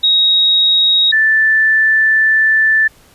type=tone pair in turn; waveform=sine; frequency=3783 / 1760.8 Hz; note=A#7 / A6; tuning=+25 / +1 cents; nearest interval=octave + minor second; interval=1324 cents; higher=first; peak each=-8 dBFS; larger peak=neither; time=0.03-1.12 / 1.12-2.88 s; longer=second; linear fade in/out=10 ms; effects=pink hiss -47 dBFS RMS until 3.14 s + resampled to 32000 Hz